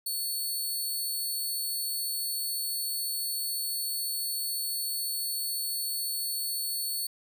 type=tone; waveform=10% pulse; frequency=4426 Hz; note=C#8; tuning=3 cents flat; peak=-23 dBFS; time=0.06-7.07 s; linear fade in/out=5 ms; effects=10-bit